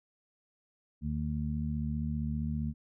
harmonic tone, 75.2 Hz, D2, 42 cents sharp, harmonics 1 / 2 / 3, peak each -35 / -35 / -35 dBFS, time 1.01-2.74 s, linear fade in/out 50 ms, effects none

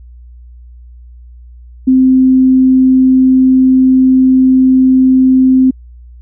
sine tone, 259.8 Hz, C4, 12 cents flat, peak -4 dBFS, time 1.87-5.71 s, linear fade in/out 10 ms, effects added 60 Hz sine -32 dBFS peak until 6.21 s

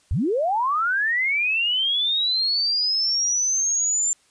sine linear sweep, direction up, 54.2 to 7280 Hz, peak -19 dBFS, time 0.11-4.13 s, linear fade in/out 0 ms, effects white hiss -60 dBFS RMS until 4.3 s + resampled to 22050 Hz

